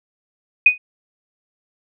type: tone with exponential decay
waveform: sine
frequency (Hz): 2489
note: D#7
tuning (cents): 0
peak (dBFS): -3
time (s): 0.66-0.78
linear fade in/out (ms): 5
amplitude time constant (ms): 26
effects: none